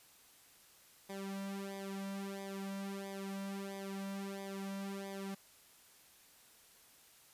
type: tone with flanger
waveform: sawtooth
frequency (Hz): 196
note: G3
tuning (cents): 0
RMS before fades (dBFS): -43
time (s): 1.09-5.35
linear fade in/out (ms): 10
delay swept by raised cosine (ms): 0.71 to 2.41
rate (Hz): 1.5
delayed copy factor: -0.9
effects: white hiss -63 dBFS RMS until 7.33 s + resampled to 32000 Hz